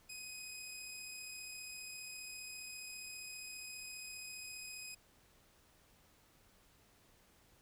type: tone with amplitude modulation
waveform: 15% pulse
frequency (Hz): 2511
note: D#7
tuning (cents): +15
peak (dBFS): -38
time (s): 0.09-4.95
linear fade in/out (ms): 10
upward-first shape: sine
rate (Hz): 34.9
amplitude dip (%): 25
effects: pink hiss -68 dBFS RMS until 7.61 s